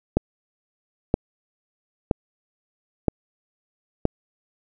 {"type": "click train", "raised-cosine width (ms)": 2, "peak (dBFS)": -4, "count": 5, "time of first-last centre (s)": [0.17, 4.053], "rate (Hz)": 1.03, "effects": []}